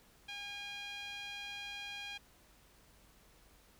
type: tone with band-pass filter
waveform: sawtooth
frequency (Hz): 812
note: G#5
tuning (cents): -39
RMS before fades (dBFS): -45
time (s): 0.28-2.18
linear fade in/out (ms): 10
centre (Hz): 2900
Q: 3
effects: added 50 Hz sine -70 dBFS peak until 3.79 s + pink hiss -65 dBFS RMS until 3.79 s